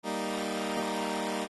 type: chord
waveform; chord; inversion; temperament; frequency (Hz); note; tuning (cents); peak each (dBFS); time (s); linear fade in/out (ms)
15% pulse; Eb major; first; equal; 196 / 233.1 / 311.1; G3 / Bb3 / Eb4; 0 / 0 / 0; -29; 0.03-1.48; 50
effects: AAC 32 kbps